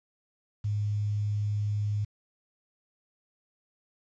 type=tone with quantisation; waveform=sine; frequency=104 Hz; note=G#2; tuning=3 cents sharp; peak=-26 dBFS; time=0.64-2.05 s; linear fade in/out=10 ms; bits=9; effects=resampled to 16000 Hz